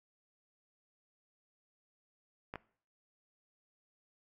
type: clicks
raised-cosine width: 0.5 ms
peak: -26 dBFS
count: 2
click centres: 2.539 / 2.557 s
effects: noise-tail reverb RT60 0.5 s tail -20 dB re dry